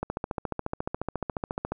click train, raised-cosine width 1 ms, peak -15 dBFS, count 25, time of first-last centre 0.03-1.72 s, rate 14.2 Hz, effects none

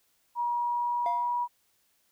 sine tone with pitch glide, 957 to 967 Hz, A#5 to B5, +45 to -37 cents, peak -26 dBFS, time 0.35-1.48 s, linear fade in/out 50 ms, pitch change +18 cents, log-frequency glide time 0.53-1.36 s
triangle tone with exponential decay, 698.5 Hz, F5, in tune, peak -25 dBFS, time 1.06-1.42 s, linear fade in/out 1 ms, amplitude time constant 77 ms
effects white hiss -70 dBFS RMS until 2.11 s

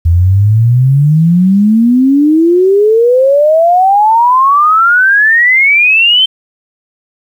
sine exponential sweep, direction up, 81.6 to 3136 Hz, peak -4 dBFS, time 0.05-6.26 s, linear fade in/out 10 ms, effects 7-bit

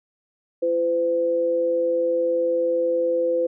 sine tone pair together, 339.9 / 509.3 Hz, F4 / C5, -47 / -47 cents, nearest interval perfect fifth, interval 700 cents, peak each -27 / -19 dBFS, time 0.62-3.47 s, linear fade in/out 10 ms, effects none

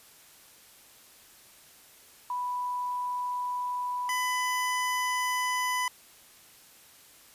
sine / 25% pulse tone pair in turn, 987.8 / 999.9 Hz, B5 / B5, 0 / +21 cents, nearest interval unison, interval 21 cents, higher second, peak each -29 / -23 dBFS, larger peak second, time 2.3-4.09 / 4.09-5.88 s, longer neither, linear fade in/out 2 ms, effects white hiss -55 dBFS RMS until 7.34 s + resampled to 32000 Hz

